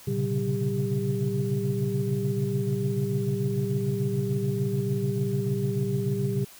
sine tone cluster, 116.1 / 132.6 / 139.4 / 191.3 / 399.8 Hz, A#2 / C3 / C#3 / G3 / G4, -7 / +23 / +10 / -42 / +34 cents, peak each -30 dBFS, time 0.07-6.45 s, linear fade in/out 10 ms, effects tanh soft clip ceiling -14 dBFS + white hiss -49 dBFS RMS until 6.59 s

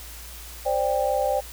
sine chord, C suspended second, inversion none, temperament equal with one note detuned, 523.3 / 587.3 / 792.6 Hz, C5 / D5 / G5, 0 / 0 / +19 cents, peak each -25 dBFS, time 0.65-1.41 s, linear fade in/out 20 ms, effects added 58 Hz sine -41 dBFS peak until 1.52 s + white hiss -42 dBFS RMS until 1.52 s

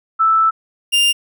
sine / 40% pulse tone pair in turn, 1318.5 / 2800 Hz, E6 / F7, 0 / +4 cents, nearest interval octave + minor second, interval 1304 cents, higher second, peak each -10 dBFS, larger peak neither, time 0.19-0.51 / 0.92-1.13 s, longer first, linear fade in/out 20 ms, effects none

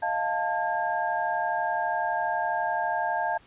sine tone cluster, 628 / 700 / 885 / 1618 Hz, D#5 / F5 / A5 / G#6, +16 / +4 / +10 / -46 cents, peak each -34 / -29 / -28 / -32 dBFS, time 0.02-3.38 s, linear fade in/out 10 ms, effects pink hiss -57 dBFS RMS until 3.46 s + resampled to 8000 Hz

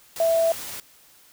sine tone in noise, 660 Hz, E5, 2 cents sharp, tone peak -17 dBFS, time 0.2-0.52 s, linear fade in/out 2 ms, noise white, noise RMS -35 dBFS, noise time 0.16-0.8 s, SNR +15 dB, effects white hiss -54 dBFS RMS until 1.32 s

